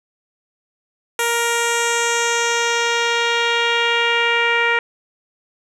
10% pulse tone with low-pass filter sweep, 468.7 Hz, A#4, 9 cents sharp, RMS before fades -18 dBFS, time 1.19-4.79 s, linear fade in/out 2 ms, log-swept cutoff 11000 to 2200 Hz, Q 2, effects none

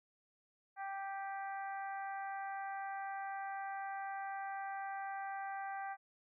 harmonic tone, 392 Hz, G4, in tune, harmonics 2 / 3 / 4 / 5 / 6, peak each -41 / -51 / -48 / -53 / -62 dBFS, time 0.76-5.97 s, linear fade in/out 50 ms, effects none

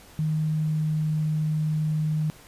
sine tone with pitch glide, 155.56 to 154.57 Hz, D#3 to D#3, 0 to -11 cents, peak -22 dBFS, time 0.19-2.3 s, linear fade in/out 0 ms, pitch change -11 cents, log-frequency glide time 0.42-1.22 s, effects pink hiss -50 dBFS RMS until 2.47 s + resampled to 32000 Hz

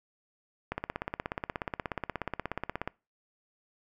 click train, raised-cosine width 0.5 ms, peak -17 dBFS, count 37, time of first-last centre 0.72-2.876 s, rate 16.7 Hz, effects noise-tail reverb RT60 0.3 s tail -24 dB re dry

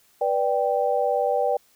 sine chord, G major, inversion first, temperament just, 490 / 588 / 784 Hz, B4 / D5 / G5, -14 / +2 / 0 cents, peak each -24 dBFS, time 0.21-1.57 s, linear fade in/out 5 ms, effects white hiss -60 dBFS RMS until 1.75 s

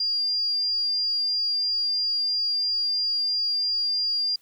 sine tone, 4801 Hz, D8, 37 cents sharp, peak -22 dBFS, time 0-4.36 s, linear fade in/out 5 ms, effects white hiss -62 dBFS RMS until 4.41 s

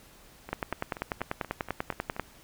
two click trains, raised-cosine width 0.5 ms, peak -14 / -24 dBFS, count 18 / 8, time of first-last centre 0.53-2.197 / 0.49-2.165 s, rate 10.2 / 4.18 Hz, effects pink hiss -55 dBFS RMS until 2.43 s

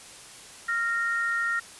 sine tone pair together, 1388.9 / 1854 Hz, F6 / A#6, -10 / -10 cents, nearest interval perfect fourth, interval 500 cents, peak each -27 / -27 dBFS, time 0.68-1.6 s, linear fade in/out 10 ms, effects white hiss -46 dBFS RMS until 1.79 s + resampled to 24000 Hz

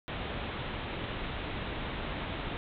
pink low-pass noise, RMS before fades -37 dBFS, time 0.08-2.57 s, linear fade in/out 0 ms, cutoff 3800 Hz, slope 96 dB/octave, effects none

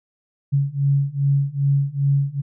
sine beating tone pair, 138.59 / 141.09 Hz, C#3 / C#3, 0 / +31 cents, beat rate 2.5 Hz, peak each -20 / -19 dBFS, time 0.52-2.42 s, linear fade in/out 20 ms, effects none

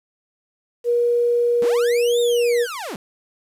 sine tone, 477.8 Hz, A#4, 43 cents sharp, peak -15 dBFS, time 0.84-2.67 s, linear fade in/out 50 ms
sawtooth linear two-way sweep, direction up then down, 157.1 to 3729 to 157.1 Hz, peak -24 dBFS, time 1.62-2.96 s, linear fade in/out 2 ms, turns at 2.2 s
effects resampled to 32000 Hz + 8-bit

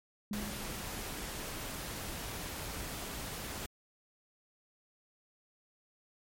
sine tone with exponential decay, 207.7 Hz, G#3, in tune, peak -33 dBFS, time 0.31-1.05 s, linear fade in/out 2 ms, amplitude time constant 160 ms
pink noise, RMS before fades -41 dBFS, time 0.33-3.66 s, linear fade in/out 2 ms
effects MP3 64 kbps

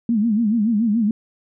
sine tone with vibrato, 220 Hz, A3, in tune, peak -15 dBFS, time 0.09-1.11 s, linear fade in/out 2 ms, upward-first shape sine, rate 7 Hz, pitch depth 140 cents each way, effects none

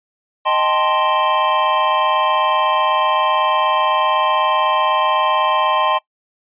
square chord, A half-diminished seventh, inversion second, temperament equal, 622.3 / 784 / 880 / 1046.5 Hz, Eb5 / G5 / A5 / C6, 0 / 0 / 0 / 0 cents, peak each -22 / -23 / -22 / -17 dBFS, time 0.45-5.99 s, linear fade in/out 20 ms, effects noise-tail reverb RT60 0.1 s tail -21 dB re dry + resampled to 8000 Hz

